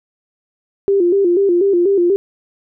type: tone with vibrato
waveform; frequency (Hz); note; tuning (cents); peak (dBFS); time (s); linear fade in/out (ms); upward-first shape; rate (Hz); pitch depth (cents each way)
sine; 371.9; F#4; +9; -10; 0.88-2.16; 0; square; 4.1; 110
effects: none